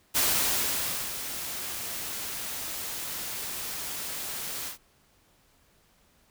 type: noise with ADSR envelope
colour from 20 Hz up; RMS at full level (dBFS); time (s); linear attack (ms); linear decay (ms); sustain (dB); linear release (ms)
white; -24; 0.14-4.78; 25; 950; -11; 110
effects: pink hiss -64 dBFS RMS until 6.3 s